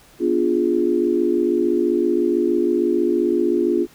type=chord; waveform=sine; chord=B diminished seventh; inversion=none; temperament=equal; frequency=246.9 / 293.7 / 349.2 / 415.3 Hz; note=B3 / D4 / F4 / Ab4; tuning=0 / 0 / 0 / 0 cents; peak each=-24 / -23 / -18 / -23 dBFS; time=0.19-3.87 s; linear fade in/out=50 ms; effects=pink hiss -50 dBFS RMS until 3.94 s